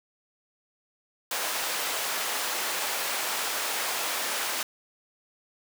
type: high-pass noise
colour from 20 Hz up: pink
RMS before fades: -30 dBFS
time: 1.31-4.63 s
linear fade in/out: 2 ms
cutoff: 710 Hz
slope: 12 dB/octave
effects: none